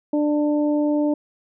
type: harmonic tone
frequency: 296.6 Hz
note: D4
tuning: 17 cents sharp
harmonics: 1 / 2 / 3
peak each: -18 / -24 / -34 dBFS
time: 0.13-1.14 s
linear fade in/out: 5 ms
effects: none